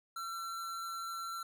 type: tone with amplitude modulation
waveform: square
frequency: 1352 Hz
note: E6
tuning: 43 cents sharp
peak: -38 dBFS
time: 0.16-1.43 s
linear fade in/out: 5 ms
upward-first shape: sine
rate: 170 Hz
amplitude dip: 30%
effects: none